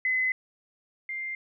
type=tone pair in turn; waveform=sine; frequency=2031 / 2101 Hz; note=B6 / C7; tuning=+48 / +7 cents; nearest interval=minor second; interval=59 cents; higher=second; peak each=-23 / -31 dBFS; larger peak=first; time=0.05-0.32 / 1.09-1.35 s; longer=first; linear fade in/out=2 ms; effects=none